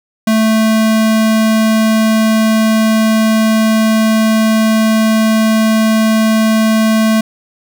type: tone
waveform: square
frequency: 220 Hz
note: A3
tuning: in tune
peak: -9 dBFS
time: 0.27-7.21 s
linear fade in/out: 5 ms
effects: none